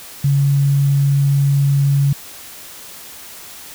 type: tone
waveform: sine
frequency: 140 Hz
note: C#3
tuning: 18 cents sharp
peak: -11 dBFS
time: 0.24-2.13 s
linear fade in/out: 5 ms
effects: white hiss -36 dBFS RMS until 3.74 s